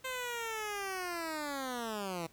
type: linear sweep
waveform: 10% pulse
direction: down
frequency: 523.3 to 160.6 Hz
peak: -28 dBFS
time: 0.04-2.27 s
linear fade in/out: 10 ms
effects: pink hiss -63 dBFS RMS until 2.32 s